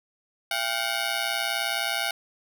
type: ring-modulated tone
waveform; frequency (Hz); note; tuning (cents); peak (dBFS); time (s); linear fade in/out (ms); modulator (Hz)
10% pulse; 738; F#5; -5; -14; 0.51-2.11; 2; 59.7
effects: none